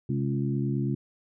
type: harmonic tone with a mistuned harmonic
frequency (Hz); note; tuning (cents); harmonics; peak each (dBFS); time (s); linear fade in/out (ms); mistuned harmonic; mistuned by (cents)
69.3; C#2; 0; 2 / 3 / 4 / 5; -27 / -31 / -33 / -35; 0.09-0.95; 5; 2; -76
effects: none